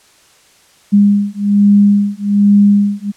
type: beating tone pair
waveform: sine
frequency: 202.6 / 203.8 Hz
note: G#3 / G#3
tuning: -43 / -32 cents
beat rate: 1.2 Hz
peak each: -10 dBFS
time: 0.92-3.12 s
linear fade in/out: 20 ms
effects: white hiss -48 dBFS RMS until 3.16 s + low-pass 9000 Hz 12 dB/octave